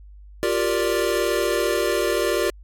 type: chord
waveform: square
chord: G minor seventh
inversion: third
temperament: equal with one note detuned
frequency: 351.3 / 392 / 466.2 / 587.3 Hz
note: F4 / G4 / Bb4 / D5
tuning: +10 / 0 / 0 / 0 cents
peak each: -26 dBFS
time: 0.43-2.5 s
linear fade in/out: 0 ms
effects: added 50 Hz sine -41 dBFS peak until 2.63 s + AAC 48 kbps